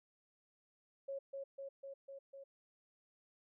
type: tone with echo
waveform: sine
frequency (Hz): 549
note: C#5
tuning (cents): -17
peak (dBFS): -40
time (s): 1.08-1.19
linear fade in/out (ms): 10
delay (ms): 250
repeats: 5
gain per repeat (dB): -2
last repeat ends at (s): 2.44
effects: none